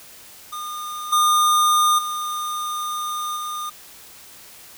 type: tone with level steps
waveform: square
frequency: 1216 Hz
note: D#6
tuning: 40 cents flat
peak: -29 / -15 / -25 / -27 dBFS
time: 0.52-3.7 s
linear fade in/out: 10 ms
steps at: 1.12 / 1.98 / 3.36 s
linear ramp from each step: 10 ms
effects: white hiss -44 dBFS RMS until 4.77 s